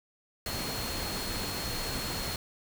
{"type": "tone in noise", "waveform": "sine", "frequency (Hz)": 4286, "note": "C8", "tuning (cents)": 41, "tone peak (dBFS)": -39, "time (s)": [0.46, 2.36], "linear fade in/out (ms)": 2, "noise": "pink", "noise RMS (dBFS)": -35, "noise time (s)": [0.46, 2.36], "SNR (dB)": -7, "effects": []}